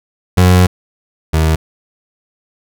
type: tone pair in turn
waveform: 30% pulse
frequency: 90.9 / 79.33 Hz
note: F#2 / D#2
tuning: -30 / +34 cents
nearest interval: major second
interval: 236 cents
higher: first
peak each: -3 / -7 dBFS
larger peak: first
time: 0.37-0.67 / 1.33-1.56 s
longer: first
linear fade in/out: 10 ms
effects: none